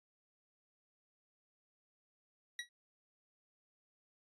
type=tone with exponential decay; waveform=25% pulse; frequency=1920 Hz; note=B6; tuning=49 cents flat; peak=-32 dBFS; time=2.59-2.69 s; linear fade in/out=2 ms; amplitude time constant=21 ms; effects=resampled to 24000 Hz

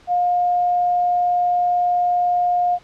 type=tone; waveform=sine; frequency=711 Hz; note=F5; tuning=31 cents sharp; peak=-15 dBFS; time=0.07-2.79 s; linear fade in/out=50 ms; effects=pink hiss -50 dBFS RMS until 2.83 s + low-pass 5000 Hz 12 dB/octave

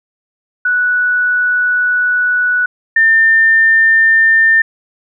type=tone pair in turn; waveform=sine; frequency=1476 / 1800 Hz; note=F#6 / A6; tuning=-5 / +39 cents; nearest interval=minor third; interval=344 cents; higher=second; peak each=-10 / -6 dBFS; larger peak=second; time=0.65-2.66 / 2.96-4.62 s; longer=first; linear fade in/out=5 ms; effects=none

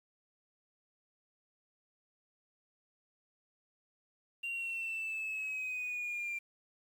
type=linear sweep; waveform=sine; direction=down; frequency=2774 to 2370 Hz; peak=-34 dBFS; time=4.43-6.39 s; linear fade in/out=10 ms; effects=tanh soft clip ceiling -32 dBFS + 10-bit

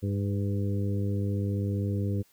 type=harmonic tone with a mistuned harmonic; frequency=100.6 Hz; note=G2; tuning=45 cents sharp; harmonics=1 / 2 / 3 / 4 / 5; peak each=-27 / -33 / -37 / -39 / -41 dBFS; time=0.02-2.23 s; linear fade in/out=20 ms; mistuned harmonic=5; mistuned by=-17 cents; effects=white hiss -64 dBFS RMS until 2.32 s

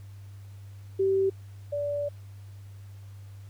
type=tone pair in turn; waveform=sine; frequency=386.5 / 579.1 Hz; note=G4 / D5; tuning=-24 / -24 cents; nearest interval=perfect fifth; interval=700 cents; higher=second; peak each=-21 / -27 dBFS; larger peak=first; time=0.99-1.3 / 1.72-2.09 s; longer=second; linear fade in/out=10 ms; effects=added 99 Hz sine -42 dBFS peak until 3.49 s + pink hiss -61 dBFS RMS until 3.49 s

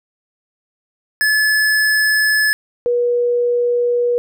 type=tone pair in turn; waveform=square / sine; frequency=1721 / 482.9 Hz; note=A6 / B4; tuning=-39 / -39 cents; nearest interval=octave + minor seventh; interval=2200 cents; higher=first; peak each=-13 dBFS; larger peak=neither; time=1.21-2.53 / 2.86-4.18 s; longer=neither; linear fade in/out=0 ms; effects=none

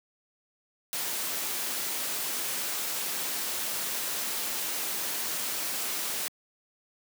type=noise; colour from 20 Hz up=white; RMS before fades=-32 dBFS; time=0.93-6.28 s; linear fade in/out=0 ms; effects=high-pass 200 Hz 12 dB/octave

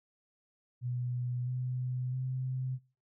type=tone with pitch steps; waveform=sine; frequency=123.47 / 126.36 / 129.31 Hz; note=B2 / B2 / C3; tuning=0 / +40 / -20 cents; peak=-32 dBFS; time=0.81-2.79 s; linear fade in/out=50 ms; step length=660 ms; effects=noise-tail reverb RT60 0.3 s tail -18 dB re dry

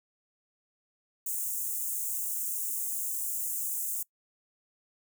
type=high-pass noise; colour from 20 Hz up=white; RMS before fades=-33 dBFS; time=1.26-4.03 s; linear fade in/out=5 ms; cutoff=6800 Hz; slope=48 dB/octave; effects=noise-tail reverb RT60 0.1 s tail -23 dB re dry

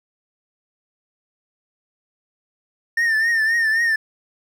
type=tone with vibrato; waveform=triangle; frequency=1810 Hz; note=A6; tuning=48 cents sharp; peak=-14 dBFS; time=2.97-3.96 s; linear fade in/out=5 ms; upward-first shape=triangle; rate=3.8 Hz; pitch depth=75 cents each way; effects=none

